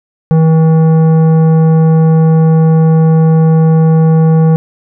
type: tone with tanh clipping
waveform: sine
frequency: 160.5 Hz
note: E3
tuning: 46 cents flat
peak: -6 dBFS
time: 0.31-4.56 s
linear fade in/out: 0 ms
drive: 12 dB
effects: none